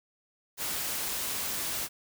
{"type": "noise", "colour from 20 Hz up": "white", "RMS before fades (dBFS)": -33, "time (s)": [0.57, 1.89], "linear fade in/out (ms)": 50, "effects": []}